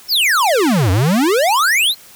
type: exponential two-way sweep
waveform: square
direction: down then up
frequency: 5588 to 87.31 to 4347 Hz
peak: -12 dBFS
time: 0.08-1.95 s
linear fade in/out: 50 ms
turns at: 0.91 s
effects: white hiss -42 dBFS RMS until 2.15 s